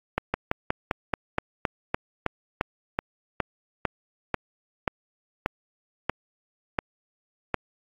slowing click train, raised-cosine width 0.5 ms, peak -8 dBFS, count 20, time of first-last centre 0.18-7.543 s, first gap 160 ms, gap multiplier 1.09, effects AAC 48 kbps

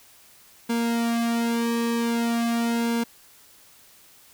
sawtooth tone with flanger, 233.1 Hz, A#3, in tune, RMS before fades -24 dBFS, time 0.69-3.04 s, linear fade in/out 10 ms, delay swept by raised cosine 1.6 to 2.9 ms, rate 0.44 Hz, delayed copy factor -0.9, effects white hiss -53 dBFS RMS until 4.33 s

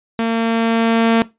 sawtooth tone with level ramp, 228 Hz, A#3, 38 cents flat, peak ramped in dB -12 to -6 dBFS, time 0.19-1.22 s, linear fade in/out 0 ms, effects noise-tail reverb RT60 0.2 s tail -18 dB re dry + resampled to 8000 Hz

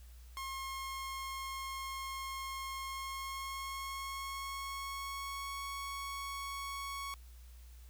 sawtooth tone with pitch glide, 1075 to 1109.1 Hz, C6 to C#6, +47 to +1 cents, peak -36 dBFS, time 0.37-7.14 s, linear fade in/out 0 ms, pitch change +54 cents, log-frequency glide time 2.79-5.63 s, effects added 60 Hz sine -51 dBFS peak until 7.89 s + white hiss -65 dBFS RMS until 7.89 s

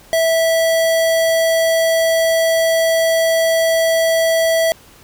square tone, 655 Hz, E5, 11 cents flat, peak -13 dBFS, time 0.13-4.72 s, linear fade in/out 0 ms, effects pink hiss -45 dBFS RMS until 5.03 s

